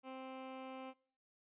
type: tone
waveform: 15% pulse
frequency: 261.9 Hz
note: C4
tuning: 2 cents sharp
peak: -40 dBFS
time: 0.03-0.94 s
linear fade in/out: 50 ms
effects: noise-tail reverb RT60 0.5 s tail -23 dB re dry + resampled to 8000 Hz